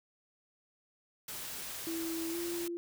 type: noise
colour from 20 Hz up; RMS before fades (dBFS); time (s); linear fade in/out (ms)
white; -42; 1.28-2.68; 5
type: tone with pitch glide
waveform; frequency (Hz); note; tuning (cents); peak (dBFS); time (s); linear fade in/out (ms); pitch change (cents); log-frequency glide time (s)
sine; 329.8 to 343.4; E4 to F4; +1 to -29; -35; 1.87-2.77; 0; +70; 2.31-2.36
effects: none